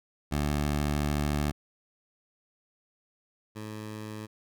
15% pulse tone pair in turn, 73.42 / 107.57 Hz, D2 / A2, 0 / -39 cents, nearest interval perfect fifth, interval 661 cents, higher second, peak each -20 / -31 dBFS, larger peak first, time 0.31-1.52 / 3.55-4.27 s, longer first, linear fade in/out 20 ms, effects none

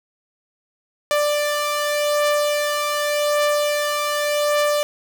sawtooth beating tone pair, 589 / 589.86 Hz, D5 / D5, +5 / +7 cents, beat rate 0.86 Hz, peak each -22 / -15 dBFS, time 1.11-4.83 s, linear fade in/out 0 ms, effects none

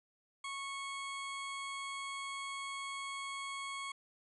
20% pulse tone, 1101 Hz, C#6, 12 cents flat, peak -35 dBFS, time 0.44-3.92 s, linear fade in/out 5 ms, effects resampled to 24000 Hz

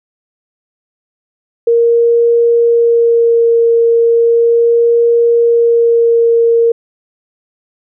sine tone with vibrato, 466.2 Hz, A#4, in tune, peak -6 dBFS, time 1.67-6.72 s, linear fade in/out 5 ms, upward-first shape sine, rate 0.36 Hz, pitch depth 10 cents each way, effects none

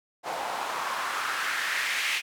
white noise with band-pass filter sweep, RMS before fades -30 dBFS, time 0.23-2.22 s, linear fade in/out 50 ms, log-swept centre 720 to 2400 Hz, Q 2.3, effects none

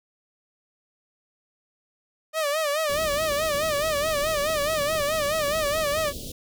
sawtooth tone with vibrato, 604 Hz, D5, 48 cents sharp, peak -19 dBFS, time 2.33-6.13 s, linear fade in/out 50 ms, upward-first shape sine, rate 4.7 Hz, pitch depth 110 cents each way
pink band-stop noise, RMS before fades -36 dBFS, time 2.89-6.32 s, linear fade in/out 5 ms, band 580 to 3100 Hz, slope 48 dB/octave
effects none

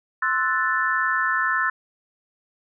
sine chord, F# half-diminished seventh, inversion second, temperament equal with one note detuned, 1050.1 / 1318.5 / 1480 / 1760 Hz, C6 / E6 / F#6 / A6, +6 / 0 / 0 / 0 cents, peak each -27 / -25 / -26 / -23 dBFS, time 0.22-1.7 s, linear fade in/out 5 ms, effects none

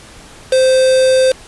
triangle tone with quantisation, 520 Hz, C5, 11 cents flat, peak -6 dBFS, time 0.52-1.32 s, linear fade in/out 5 ms, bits 3, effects pink hiss -38 dBFS RMS until 1.47 s + resampled to 24000 Hz

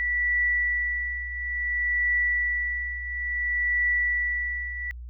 sine tone with tremolo, 1957 Hz, B6, 16 cents flat, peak -20 dBFS, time 0-4.91 s, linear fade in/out 0 ms, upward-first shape triangle, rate 0.58 Hz, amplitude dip 75%, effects added 60 Hz sine -36 dBFS peak until 5.09 s

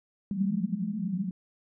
white band-pass noise, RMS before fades -30 dBFS, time 0.31-1.31 s, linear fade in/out 2 ms, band 180 to 210 Hz, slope 96 dB/octave, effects none

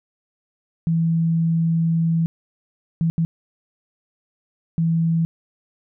sine tone bursts at uneven times, 164.81 Hz, E3, in tune, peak -16 dBFS, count 4, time 0.87-2.26 / 3.01-3.1 / 3.18-3.25 / 4.78-5.25 s, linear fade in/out 0 ms, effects none

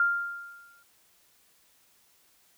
sine tone with exponential decay, 1396.9 Hz, F6, in tune, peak -19 dBFS, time 0-0.83 s, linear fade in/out 2 ms, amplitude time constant 180 ms, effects white hiss -64 dBFS RMS until 2.57 s

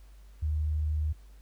sine tone, 76.5 Hz, D#2, 29 cents flat, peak -26 dBFS, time 0.42-1.13 s, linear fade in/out 10 ms, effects added 50 Hz sine -49 dBFS peak until 1.41 s + pink hiss -65 dBFS RMS until 1.41 s

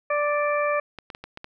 harmonic tone, 587.3 Hz, D5, in tune, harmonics 1 / 2 / 3 / 4, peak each -23 / -26 / -31 / -31 dBFS, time 0.1-0.8 s, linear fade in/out 5 ms
clicks, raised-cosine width 0.3 ms, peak -21 dBFS, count 6, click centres 0.987 / 1.102 / 1.149 / 1.24 / 1.374 / 1.444 s
effects none

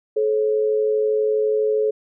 sine tone pair together, 430.6 / 542.9 Hz, A4 / C#5, -37 / -36 cents, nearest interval major third, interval 401 cents, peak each -17 / -25 dBFS, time 0.16-1.91 s, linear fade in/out 10 ms, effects none

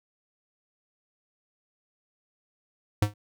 square tone with exponential decay, 103.83 Hz, G#2, in tune, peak -17 dBFS, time 3.02-3.14 s, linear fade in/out 5 ms, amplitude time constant 25 ms, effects none

